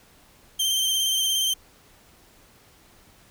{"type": "tone with vibrato", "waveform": "sawtooth", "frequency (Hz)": 3136, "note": "G7", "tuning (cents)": 0, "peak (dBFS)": -18, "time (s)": [0.59, 1.54], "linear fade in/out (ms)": 10, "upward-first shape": "sine", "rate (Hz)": 17, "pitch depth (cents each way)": 29, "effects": ["pink hiss -55 dBFS RMS until 3.3 s"]}